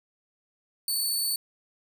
15% pulse tone, 4483 Hz, C#8, 19 cents sharp, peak -19 dBFS, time 0.88-1.36 s, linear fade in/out 2 ms, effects 10-bit

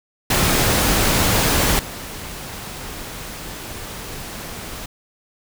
pink noise with level steps, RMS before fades -17 / -32 dBFS, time 0.3-4.86 s, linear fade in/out 5 ms, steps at 1.79 s, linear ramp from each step 2 ms, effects none

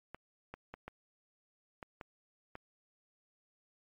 clicks, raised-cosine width 0.5 ms, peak -29 dBFS, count 7, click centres 0.146 / 0.54 / 0.74 / 0.88 / 1.828 / 2.012 / 2.554 s, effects MP3 48 kbps

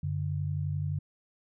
sine tone pair together, 94.4 / 146.04 Hz, F#2 / D3, +35 / -9 cents, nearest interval minor sixth, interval 756 cents, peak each -32 / -31 dBFS, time 0.03-0.99 s, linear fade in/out 5 ms, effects none

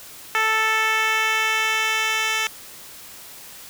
10% pulse tone with band-pass filter sweep, 440 Hz, A4, in tune, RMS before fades -21 dBFS, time 0.35-2.47 s, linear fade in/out 0 ms, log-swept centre 1800 to 3600 Hz, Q 0.96, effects white hiss -41 dBFS RMS until 3.69 s

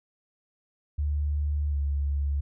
sine tone with pitch glide, 73.42 to 70.96 Hz, D2 to C#2, 0 to +41 cents, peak -24 dBFS, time 0.98-2.41 s, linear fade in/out 10 ms, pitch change -59 cents, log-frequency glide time 1.7-1.76 s, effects none

